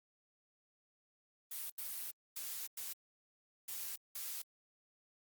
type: noise bursts at uneven times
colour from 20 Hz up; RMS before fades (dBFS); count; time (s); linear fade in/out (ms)
blue; -43; 6; 1.51-1.7 / 1.78-2.11 / 2.36-2.67 / 2.77-2.93 / 3.68-3.96 / 4.15-4.42; 5
effects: Opus 32 kbps